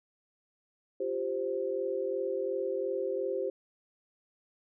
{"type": "chord", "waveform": "sine", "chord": "F suspended second", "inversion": "none", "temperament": "equal", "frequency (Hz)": [349.2, 392, 523.3], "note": ["F4", "G4", "C5"], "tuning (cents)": [0, 0, 0], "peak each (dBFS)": [-38, -33, -33], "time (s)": [1, 3.5], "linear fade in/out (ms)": 5, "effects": []}